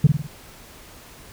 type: tone with echo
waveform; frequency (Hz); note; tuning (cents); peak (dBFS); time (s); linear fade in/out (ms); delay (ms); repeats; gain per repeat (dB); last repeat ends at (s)
sine; 146.83; D3; 0; -6; 0.04-0.07; 5; 50; 4; -6; 0.27
effects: tanh soft clip ceiling -6 dBFS + pink hiss -45 dBFS RMS until 1.32 s